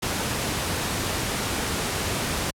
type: noise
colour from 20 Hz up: pink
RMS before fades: -26 dBFS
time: 0.02-2.51 s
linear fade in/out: 10 ms
effects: high-pass 60 Hz 12 dB/octave + low-pass 12000 Hz 12 dB/octave